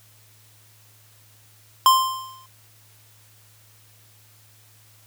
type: tone with exponential decay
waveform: square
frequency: 1047 Hz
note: C6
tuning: 1 cent sharp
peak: -10 dBFS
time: 1.86-2.46 s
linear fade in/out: 1 ms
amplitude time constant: 130 ms
effects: added 107 Hz sine -55 dBFS peak until 5.06 s + white hiss -55 dBFS RMS until 5.06 s